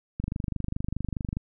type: click train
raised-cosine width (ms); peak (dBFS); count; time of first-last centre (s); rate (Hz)
5; -17; 30; 0.2-1.369; 24.8
effects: none